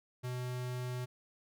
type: tone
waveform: square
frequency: 125.1 Hz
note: B2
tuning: 23 cents sharp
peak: -37 dBFS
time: 0.23-1.06 s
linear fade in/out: 20 ms
effects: none